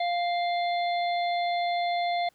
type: harmonic tone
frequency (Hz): 698.5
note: F5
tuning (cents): 0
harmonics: 1 / 3 / 5 / 6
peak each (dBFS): -25 / -35 / -39 / -41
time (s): 0-2.29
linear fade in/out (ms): 5
effects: pink hiss -66 dBFS RMS until 2.34 s + high-pass 80 Hz 12 dB/octave